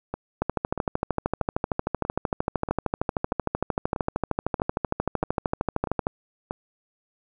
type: two click trains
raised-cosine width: 1 ms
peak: -15 / -9 dBFS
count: 11 / 75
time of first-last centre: 0.14-6.509 / 0.42-6.069 s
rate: 1.57 / 13.1 Hz
effects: none